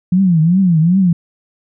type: tone with vibrato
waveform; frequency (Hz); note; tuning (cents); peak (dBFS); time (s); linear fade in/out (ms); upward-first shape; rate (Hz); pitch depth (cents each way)
sine; 174.2; F3; -4; -8; 0.12-1.13; 5; triangle; 2.6; 220
effects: none